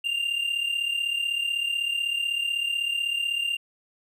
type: tone pair together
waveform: triangle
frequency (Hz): 2788 / 2824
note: F7 / F7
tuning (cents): -4 / +19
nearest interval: unison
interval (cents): 23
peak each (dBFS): -24 / -29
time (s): 0.04-3.57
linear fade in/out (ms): 10
effects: none